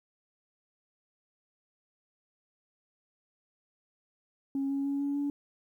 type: tone with pitch steps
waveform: sine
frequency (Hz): 274 / 276.9 / 279.8 / 282.7 / 285.6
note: C#4 / C#4 / C#4 / C#4 / D4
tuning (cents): -20 / -2 / +16 / +34 / -48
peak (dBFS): -27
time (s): 4.55-5.3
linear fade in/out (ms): 2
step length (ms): 150
effects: tanh soft clip ceiling -25 dBFS + 11-bit